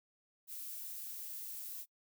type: noise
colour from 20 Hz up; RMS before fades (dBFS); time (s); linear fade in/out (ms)
violet; -45; 0.47-1.86; 50
effects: noise-tail reverb RT60 0.1 s tail -25 dB re dry